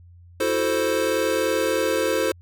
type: chord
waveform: square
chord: F# half-diminished seventh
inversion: third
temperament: equal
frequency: 329.6 / 370 / 440 / 523.3 Hz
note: E4 / F#4 / A4 / C5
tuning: 0 / 0 / 0 / 0 cents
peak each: -28 / -30 / -26 / -24 dBFS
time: 0.4-2.32 s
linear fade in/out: 5 ms
effects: added 87 Hz sine -45 dBFS peak until 2.41 s